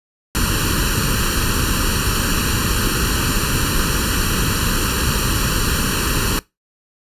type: noise with comb filter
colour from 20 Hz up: pink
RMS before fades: -18 dBFS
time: 0.35-6.39 s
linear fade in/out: 0 ms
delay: 0.7 ms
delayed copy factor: +0.95
effects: noise-tail reverb RT60 0.2 s tail -21 dB re dry + resampled to 32000 Hz